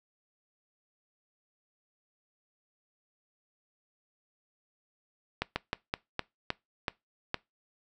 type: slowing click train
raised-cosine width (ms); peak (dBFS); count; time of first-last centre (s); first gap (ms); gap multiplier
0.3; -13; 8; 5.42-7.344; 140; 1.22
effects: noise-tail reverb RT60 0.2 s tail -22 dB re dry